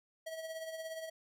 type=tone with tremolo; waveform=square; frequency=645 Hz; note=E5; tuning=38 cents flat; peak=-39 dBFS; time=0.26-1.1 s; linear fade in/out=10 ms; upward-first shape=triangle; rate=17 Hz; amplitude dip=60%; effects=none